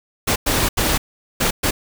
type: noise bursts at uneven times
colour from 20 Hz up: pink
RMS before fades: -18 dBFS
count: 5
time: 0.27-0.36 / 0.46-0.69 / 0.77-0.98 / 1.4-1.51 / 1.63-1.71 s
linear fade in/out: 10 ms
effects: none